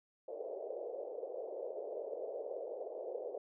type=band-pass noise; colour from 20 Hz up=white; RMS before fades=-43 dBFS; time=0.28-3.38 s; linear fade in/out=5 ms; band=410 to 610 Hz; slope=48 dB/octave; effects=none